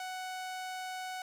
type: tone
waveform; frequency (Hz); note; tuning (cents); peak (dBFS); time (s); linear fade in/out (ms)
sawtooth; 743; F#5; +7; -34; 0-1.22; 2
effects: low-pass 10000 Hz 12 dB/octave + 10-bit